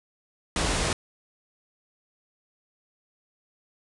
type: low-pass noise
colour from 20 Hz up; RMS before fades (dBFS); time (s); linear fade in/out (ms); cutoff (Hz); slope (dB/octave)
pink; -26; 0.56-0.93; 2; 10000; 96
effects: none